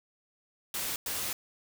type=noise bursts at uneven times; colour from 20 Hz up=white; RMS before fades=-34 dBFS; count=2; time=0.74-0.96 / 1.06-1.33 s; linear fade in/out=2 ms; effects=none